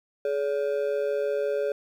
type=ring-modulated tone; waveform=triangle; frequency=495.9 Hz; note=B4; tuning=7 cents sharp; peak=-19 dBFS; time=0.25-1.72 s; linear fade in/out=2 ms; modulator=72.8 Hz; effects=10-bit